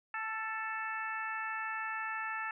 harmonic tone with a mistuned harmonic, 440 Hz, A4, in tune, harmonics 2 / 3 / 4 / 5 / 6, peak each -42 / -40 / -39 / -47 / -45 dBFS, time 0.14-2.51 s, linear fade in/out 2 ms, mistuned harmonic 3, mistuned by +18 cents, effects none

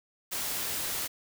white noise, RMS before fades -33 dBFS, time 0.31-1.08 s, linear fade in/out 20 ms, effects none

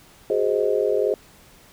sine chord, Ab dominant seventh, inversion third, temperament just, 373.8 / 415.3 / 519.1 / 623 Hz, Gb4 / Ab4 / C5 / Eb5, +18 / 0 / -14 / +2 cents, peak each -26 / -21 / -24 / -26 dBFS, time 0.3-1.14 s, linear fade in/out 2 ms, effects pink hiss -51 dBFS RMS until 1.72 s

